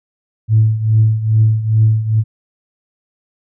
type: tone with tremolo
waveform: sine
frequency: 109.8 Hz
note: A2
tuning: 3 cents flat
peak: -5 dBFS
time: 0.48-2.24 s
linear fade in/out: 50 ms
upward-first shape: triangle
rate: 2.4 Hz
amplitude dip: 80%
effects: tanh soft clip ceiling -2 dBFS